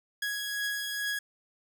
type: beating tone pair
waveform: sawtooth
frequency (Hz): 1661.2 / 1663.5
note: G#6 / G#6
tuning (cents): 0 / +2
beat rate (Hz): 2.3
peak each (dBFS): -36 / -28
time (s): 0.22-1.19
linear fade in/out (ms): 5
effects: none